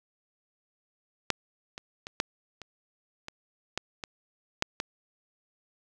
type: clicks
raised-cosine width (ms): 0.2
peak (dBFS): -6 / -22 / -21 / -8 / -25 / -21 / -12 / -18 / -7 / -13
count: 10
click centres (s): 1.303 / 1.779 / 2.069 / 2.201 / 2.617 / 3.284 / 3.776 / 4.038 / 4.624 / 4.801
effects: none